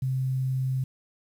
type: tone with quantisation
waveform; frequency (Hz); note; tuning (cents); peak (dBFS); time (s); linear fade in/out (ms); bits
sine; 130.9; C3; +1; -24; 0.02-0.84; 5; 9
effects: none